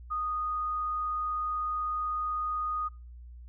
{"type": "tone", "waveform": "sine", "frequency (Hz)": 1238, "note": "D#6", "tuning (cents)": -9, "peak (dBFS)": -29, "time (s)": [0.1, 2.89], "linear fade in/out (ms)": 20, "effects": ["noise-tail reverb RT60 0.3 s tail -23 dB re dry", "added 60 Hz sine -44 dBFS peak until 3.48 s"]}